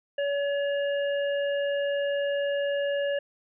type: harmonic tone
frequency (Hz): 567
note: C#5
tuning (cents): +39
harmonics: 1 / 3 / 5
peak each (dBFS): -25 / -35 / -39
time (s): 0.18-3.19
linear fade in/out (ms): 5
effects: none